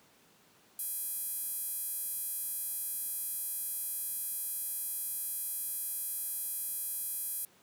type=tone with high-pass filter; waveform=sawtooth; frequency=820 Hz; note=G#5; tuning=22 cents flat; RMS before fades=-37 dBFS; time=0.79-7.45 s; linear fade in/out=2 ms; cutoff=11000 Hz; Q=3.2; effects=pink hiss -63 dBFS RMS until 7.62 s + high-pass 150 Hz 12 dB/octave